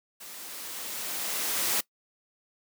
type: noise with level ramp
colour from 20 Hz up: white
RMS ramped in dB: -44 to -26 dBFS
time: 0.2-1.81 s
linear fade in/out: 10 ms
effects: noise-tail reverb RT60 0.1 s tail -21 dB re dry + high-pass 200 Hz 12 dB/octave